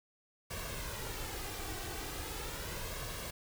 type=noise with flanger; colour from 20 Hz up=pink; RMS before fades=-41 dBFS; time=0.5-3.31 s; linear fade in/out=10 ms; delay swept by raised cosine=1.8 to 2.61 ms; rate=0.38 Hz; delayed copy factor=+0.55; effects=none